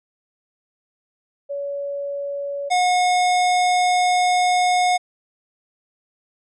sine / square tone pair in turn, 565 / 724.1 Hz, C#5 / F#5, +33 / -38 cents, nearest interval major third, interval 429 cents, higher second, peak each -24 / -16 dBFS, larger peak second, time 1.49-2.7 / 2.7-4.98 s, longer second, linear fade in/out 20 ms, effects resampled to 22050 Hz

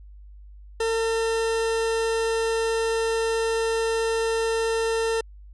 40% pulse tone, 452.3 Hz, A4, 48 cents sharp, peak -21 dBFS, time 0.8-5.21 s, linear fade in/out 5 ms, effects added 50 Hz sine -42 dBFS peak until 5.53 s + resampled to 24000 Hz

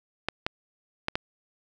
clicks, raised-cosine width 0.3 ms, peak -10 dBFS, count 4, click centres 0.286 / 0.465 / 1.084 / 1.155 s, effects none

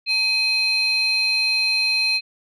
sine tone pair together, 2523 / 4149 Hz, D#7 / C8, +23 / -15 cents, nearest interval major sixth, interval 862 cents, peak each -18 dBFS, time 0.06-2.21 s, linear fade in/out 50 ms, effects tanh soft clip ceiling -14 dBFS

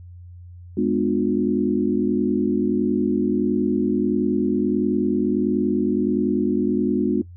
sine chord, G# diminished seventh, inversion none, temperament just, 207.7 / 249.2 / 299 / 358.8 Hz, G#3 / B3 / D4 / F4, 0 / +16 / +31 / +47 cents, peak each -23 dBFS, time 0.77-7.22 s, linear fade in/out 5 ms, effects noise-tail reverb RT60 0.1 s tail -18 dB re dry + added 88 Hz sine -38 dBFS peak until 7.36 s

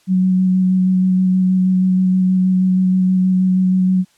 sine tone with vibrato, 185.6 Hz, F#3, 6 cents sharp, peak -11 dBFS, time 0.07-4.05 s, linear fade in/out 50 ms, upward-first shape square, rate 6.3 Hz, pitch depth 10 cents each way, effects white hiss -56 dBFS RMS until 4.17 s + low-pass 9000 Hz 12 dB/octave

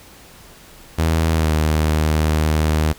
sawtooth tone with pitch glide, 80.9 to 77.56 Hz, E2 to D#2, -32 to -5 cents, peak -11 dBFS, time 0.98-2.93 s, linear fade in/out 10 ms, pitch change -73 cents, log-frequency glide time 1.32-1.54 s, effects pink hiss -44 dBFS RMS until 2.98 s

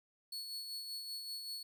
40% pulse tone with tremolo, 4400 Hz, C#8, 14 cents flat, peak -39 dBFS, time 0.32-1.63 s, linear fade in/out 5 ms, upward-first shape sine, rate 5.2 Hz, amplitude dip 40%, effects none

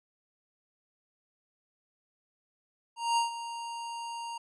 square tone with ADSR envelope, 932.3 Hz, A#5, in tune, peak -24 dBFS, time 2.96-4.38 s, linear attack 210 ms, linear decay 130 ms, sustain -13 dB, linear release 7 ms, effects resampled to 24000 Hz

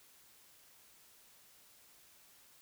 silence, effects white hiss -63 dBFS RMS until 2.61 s

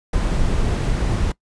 brown noise, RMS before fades -19 dBFS, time 0.13-1.32 s, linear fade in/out 5 ms, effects noise-tail reverb RT60 0.1 s tail -21 dB re dry + resampled to 22050 Hz

